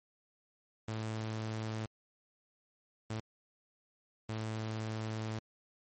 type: tone bursts at uneven times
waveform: sawtooth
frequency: 110 Hz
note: A2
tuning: in tune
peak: -32 dBFS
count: 3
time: 0.88-1.86 / 3.1-3.2 / 4.29-5.39 s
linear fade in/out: 5 ms
effects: MP3 32 kbps